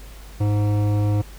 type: tone with hard clipping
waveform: sine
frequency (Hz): 103.83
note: G#2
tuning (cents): 0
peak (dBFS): -19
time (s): 0.4-1.22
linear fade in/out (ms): 10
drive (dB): 14
effects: added 50 Hz sine -38 dBFS peak until 1.38 s + pink hiss -46 dBFS RMS until 1.38 s